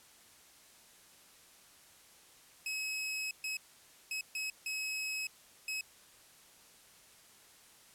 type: tone bursts at uneven times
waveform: sawtooth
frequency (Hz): 2562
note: E7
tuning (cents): -50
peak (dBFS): -32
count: 6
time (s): 2.66-3.31 / 3.44-3.57 / 4.11-4.21 / 4.35-4.5 / 4.66-5.27 / 5.68-5.81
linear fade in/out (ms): 2
effects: white hiss -60 dBFS RMS until 7.94 s + low-pass 12000 Hz 12 dB/octave